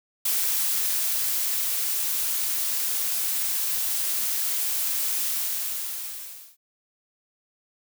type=noise with ADSR envelope; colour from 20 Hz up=blue; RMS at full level=-24 dBFS; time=0.25-6.57 s; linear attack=5 ms; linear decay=1500 ms; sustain=-2 dB; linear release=1300 ms; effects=none